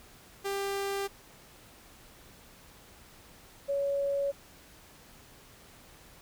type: tone pair in turn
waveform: sawtooth / sine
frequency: 396.1 / 560.2 Hz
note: G4 / C#5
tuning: +18 / +18 cents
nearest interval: tritone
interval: 600 cents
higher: second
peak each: -27 dBFS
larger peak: neither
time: 0.44-1.08 / 3.68-4.32 s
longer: neither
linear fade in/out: 20 ms
effects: pink hiss -55 dBFS RMS until 6.21 s